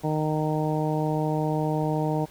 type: harmonic tone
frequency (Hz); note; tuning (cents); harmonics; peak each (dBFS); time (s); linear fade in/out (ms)
154.2; D#3; -15; 1 / 2 / 3 / 4 / 5 / 6; -26 / -29 / -31 / -32 / -33 / -34; 0.03-2.26; 20
effects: pink hiss -51 dBFS RMS until 2.3 s